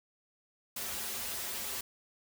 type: noise with comb filter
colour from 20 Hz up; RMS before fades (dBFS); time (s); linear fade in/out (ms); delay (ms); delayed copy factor
white; -38; 0.76-1.81; 5; 6.5; -0.95
effects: none